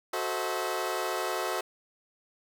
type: chord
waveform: 20% pulse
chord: F# half-diminished seventh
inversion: none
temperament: equal with one note detuned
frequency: 370 / 440 / 523.3 / 643.8 Hz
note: F#4 / A4 / C5 / E5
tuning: 0 / 0 / 0 / -41 cents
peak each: -29 / -31 / -31 / -30 dBFS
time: 0.13-1.61 s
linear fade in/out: 5 ms
effects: none